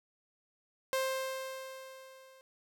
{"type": "tone with level ramp", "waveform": "sawtooth", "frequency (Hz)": 527, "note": "C5", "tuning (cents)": 12, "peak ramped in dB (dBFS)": [-25, -53], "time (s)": [0.93, 2.41], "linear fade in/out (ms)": 0, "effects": []}